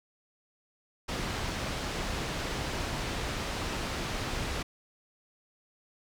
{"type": "low-pass noise", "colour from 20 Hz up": "pink", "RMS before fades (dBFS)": -34, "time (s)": [1.08, 4.63], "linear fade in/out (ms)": 10, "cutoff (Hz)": 5700, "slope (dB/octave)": 12, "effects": []}